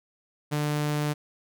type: tone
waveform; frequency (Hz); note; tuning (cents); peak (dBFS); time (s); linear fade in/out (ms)
sawtooth; 148.7; D3; +22; -21; 0.51-1.14; 20
effects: none